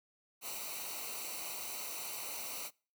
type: noise with comb filter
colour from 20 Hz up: white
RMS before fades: -42 dBFS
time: 0.41-2.71 s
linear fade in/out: 50 ms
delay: 0.59 ms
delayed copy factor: -0.8
effects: noise-tail reverb RT60 0.4 s tail -26 dB re dry